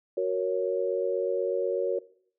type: chord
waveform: sine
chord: F# major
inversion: none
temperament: equal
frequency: 370 / 466.2 / 554.4 Hz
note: F#4 / A#4 / C#5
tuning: 0 / 0 / 0 cents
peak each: -29 dBFS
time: 0.17-1.99 s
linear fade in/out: 5 ms
effects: noise-tail reverb RT60 0.6 s tail -20 dB re dry